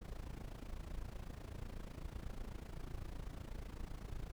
brown noise with amplitude modulation, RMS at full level -43 dBFS, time 0.01-4.32 s, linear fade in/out 20 ms, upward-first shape sine, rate 28 Hz, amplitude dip 80%, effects none

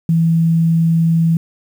sine tone, 164.81 Hz, E3, in tune, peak -10 dBFS, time 0.09-1.37 s, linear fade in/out 2 ms, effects 7-bit

